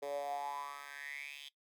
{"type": "tone with high-pass filter sweep", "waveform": "10% pulse", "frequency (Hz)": 142.3, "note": "C#3", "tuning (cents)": 46, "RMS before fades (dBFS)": -43, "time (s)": [0.02, 1.49], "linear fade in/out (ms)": 10, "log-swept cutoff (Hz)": [480, 3200], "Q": 7.8, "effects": ["noise-tail reverb RT60 0.1 s tail -18 dB re dry"]}